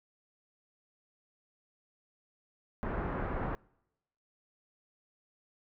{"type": "low-pass noise", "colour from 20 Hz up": "pink", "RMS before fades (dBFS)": -35, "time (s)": [2.83, 3.55], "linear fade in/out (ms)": 0, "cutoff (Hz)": 1600, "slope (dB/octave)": 24, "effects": ["noise-tail reverb RT60 0.9 s tail -26 dB re dry"]}